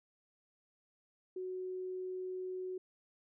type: tone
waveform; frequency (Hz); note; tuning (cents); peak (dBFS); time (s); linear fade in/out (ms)
sine; 370; F#4; 0; -38; 1.36-2.78; 5
effects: none